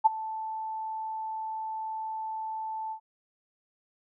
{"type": "tone with ADSR envelope", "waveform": "sine", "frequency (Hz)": 879, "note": "A5", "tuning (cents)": -2, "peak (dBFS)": -13, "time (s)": [0.04, 3], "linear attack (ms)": 21, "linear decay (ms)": 18, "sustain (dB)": -19, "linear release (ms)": 86, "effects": []}